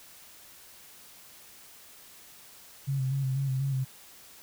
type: tone with vibrato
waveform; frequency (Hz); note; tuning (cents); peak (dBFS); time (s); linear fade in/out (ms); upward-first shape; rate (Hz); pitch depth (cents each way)
sine; 134.4; C3; +47; -26; 2.87-3.85; 20; square; 4.1; 38
effects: white hiss -52 dBFS RMS until 4.42 s